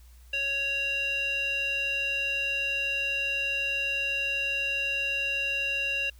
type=tone with band-pass filter; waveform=square; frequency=554.4 Hz; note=C#5; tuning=in tune; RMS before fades=-29 dBFS; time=0.33-6.1 s; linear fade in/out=5 ms; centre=2700 Hz; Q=6.2; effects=added 60 Hz sine -49 dBFS peak until 6.19 s + white hiss -62 dBFS RMS until 6.19 s